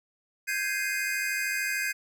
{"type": "chord", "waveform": "square", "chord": "Ab major seventh", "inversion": "third", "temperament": "equal", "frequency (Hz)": [1568, 1661.2, 2093, 2489], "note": ["G6", "Ab6", "C7", "Eb7"], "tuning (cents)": [0, 0, 0, 0], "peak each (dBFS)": -34, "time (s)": [0.47, 1.93], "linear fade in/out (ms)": 20, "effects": []}